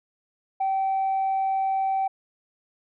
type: tone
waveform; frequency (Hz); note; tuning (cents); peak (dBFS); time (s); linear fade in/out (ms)
sine; 772; G5; -27; -20; 0.6-2.08; 10
effects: tanh soft clip ceiling -19 dBFS